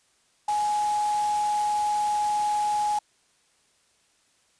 sine tone in noise, 837 Hz, G#5, 13 cents sharp, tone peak -22 dBFS, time 0.48-2.99 s, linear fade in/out 5 ms, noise white, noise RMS -38 dBFS, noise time 0.48-2.99 s, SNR +13 dB, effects white hiss -65 dBFS RMS until 4.59 s + resampled to 22050 Hz

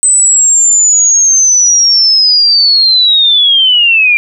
sine linear sweep, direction down, 8130 to 2361 Hz, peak -4 dBFS, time 0.03-4.17 s, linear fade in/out 0 ms, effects none

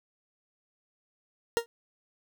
40% pulse tone with exponential decay, 466.2 Hz, A#4, in tune, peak -18 dBFS, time 1.57-1.66 s, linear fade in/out 0 ms, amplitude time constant 19 ms, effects none

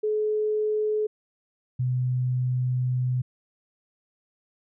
sine tone pair in turn, 427 / 126.22 Hz, G#4 / B2, +48 / +38 cents, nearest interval octave + major sixth, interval 2110 cents, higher first, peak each -22 dBFS, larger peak neither, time 0.03-1.07 / 1.79-3.22 s, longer second, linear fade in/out 10 ms, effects none

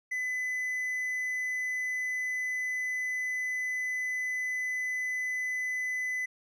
triangle tone, 2008 Hz, B6, 28 cents sharp, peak -28 dBFS, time 0.11-6.26 s, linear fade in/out 10 ms, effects none

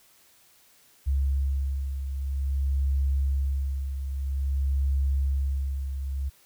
sine beating tone pair, 68.3 / 68.81 Hz, C#2 / C#2, -25 / -12 cents, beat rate 0.51 Hz, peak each -24 / -32 dBFS, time 1.06-6.3 s, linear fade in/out 20 ms, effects white hiss -59 dBFS RMS until 6.45 s

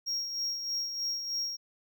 triangle tone with tremolo, 5588 Hz, F8, in tune, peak -28 dBFS, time 0.06-1.57 s, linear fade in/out 20 ms, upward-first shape sine, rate 3.2 Hz, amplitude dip 50%, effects none

